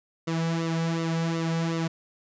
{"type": "tone with flanger", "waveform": "sawtooth", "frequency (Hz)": 164.81, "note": "E3", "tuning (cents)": 0, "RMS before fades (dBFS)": -27, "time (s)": [0.27, 1.88], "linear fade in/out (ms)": 10, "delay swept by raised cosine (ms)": [1.2, 2.9], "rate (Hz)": 2.7, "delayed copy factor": -0.7, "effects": ["resampled to 16000 Hz"]}